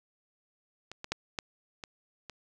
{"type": "clicks", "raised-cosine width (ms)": 0.2, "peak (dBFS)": [-25, -22, -13, -15, -23, -25], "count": 6, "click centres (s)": [0.916, 1.044, 1.12, 1.388, 1.838, 2.297], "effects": []}